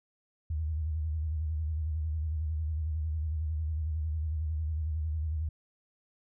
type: tone with vibrato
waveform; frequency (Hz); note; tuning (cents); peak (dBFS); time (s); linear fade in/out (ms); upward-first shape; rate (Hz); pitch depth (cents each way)
sine; 78; D#2; +5; -29; 0.5-5.49; 5; square; 11; 64
effects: none